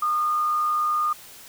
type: tone with frequency modulation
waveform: sine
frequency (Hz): 1220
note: D#6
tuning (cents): -34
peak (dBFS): -20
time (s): 0.02-1.13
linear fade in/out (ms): 5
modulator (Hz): 87.3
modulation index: 0.26
effects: white hiss -45 dBFS RMS until 1.48 s